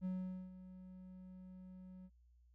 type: tone with ADSR envelope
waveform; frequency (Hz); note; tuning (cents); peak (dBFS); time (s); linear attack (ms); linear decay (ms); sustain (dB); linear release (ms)
triangle; 185; F#3; 0; -35; 0.01-2.1; 42; 450; -15; 49
effects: added 60 Hz sine -65 dBFS peak until 2.54 s